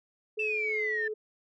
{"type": "tone with tremolo", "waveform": "sine", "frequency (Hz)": 429.8, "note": "A4", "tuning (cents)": -41, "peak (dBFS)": -31, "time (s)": [0.37, 1.14], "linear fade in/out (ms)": 10, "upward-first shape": "triangle", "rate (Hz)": 2.9, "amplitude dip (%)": 30}
{"type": "exponential sweep", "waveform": "sine", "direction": "down", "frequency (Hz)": [2681, 1760], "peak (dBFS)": -28, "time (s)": [0.39, 1.08], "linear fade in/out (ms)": 5}
{"effects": ["tanh soft clip ceiling -20 dBFS"]}